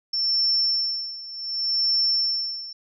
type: tone with tremolo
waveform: sine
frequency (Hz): 5390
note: E8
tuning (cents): +38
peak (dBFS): -18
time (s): 0.13-2.73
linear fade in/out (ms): 5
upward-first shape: sine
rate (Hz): 0.67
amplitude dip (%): 85
effects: none